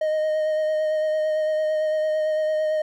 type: tone with vibrato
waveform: triangle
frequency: 620 Hz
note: D#5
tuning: 6 cents flat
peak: -18 dBFS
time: 0.01-2.82 s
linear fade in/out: 5 ms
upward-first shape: sine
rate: 8.9 Hz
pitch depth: 16 cents each way
effects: none